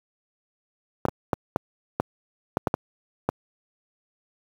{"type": "clicks", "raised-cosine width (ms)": 1, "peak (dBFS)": -7, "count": 9, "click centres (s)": [1.053, 1.085, 1.332, 1.561, 2, 2.571, 2.672, 2.741, 3.29], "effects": ["high-pass 80 Hz 12 dB/octave", "7-bit"]}